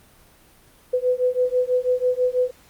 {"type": "beating tone pair", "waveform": "sine", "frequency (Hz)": [498.4, 504.5], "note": ["B4", "B4"], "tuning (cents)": [16, 37], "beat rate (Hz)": 6.1, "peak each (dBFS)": -21, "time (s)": [0.93, 2.51], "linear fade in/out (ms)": 10, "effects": ["pink hiss -53 dBFS RMS until 2.69 s", "Opus 32 kbps"]}